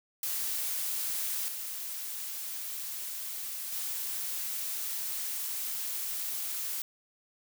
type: noise with level steps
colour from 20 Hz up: blue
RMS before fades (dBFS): -33 / -38 / -35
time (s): 0.23-6.82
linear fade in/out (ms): 2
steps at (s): 1.48 / 3.72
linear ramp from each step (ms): 5
effects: none